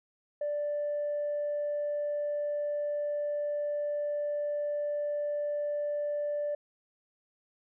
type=tone; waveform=sine; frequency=587 Hz; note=D5; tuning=1 cent flat; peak=-28 dBFS; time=0.41-6.55 s; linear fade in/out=5 ms; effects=tanh soft clip ceiling -26 dBFS